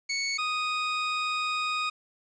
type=tone pair in turn; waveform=20% pulse; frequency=2217 / 1244.2 Hz; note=C#7 / D#6; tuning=0 / 0 cents; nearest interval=minor seventh; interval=1000 cents; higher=first; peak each=-22 dBFS; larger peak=neither; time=0.09-0.38 / 0.38-1.9 s; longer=second; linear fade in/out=10 ms; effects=resampled to 16000 Hz + 9-bit